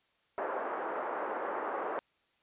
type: band-pass noise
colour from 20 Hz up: pink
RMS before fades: -36 dBFS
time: 0.38-1.99 s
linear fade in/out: 0 ms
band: 400 to 1400 Hz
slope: 24 dB/octave
effects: white hiss -72 dBFS RMS until 2.42 s + resampled to 8000 Hz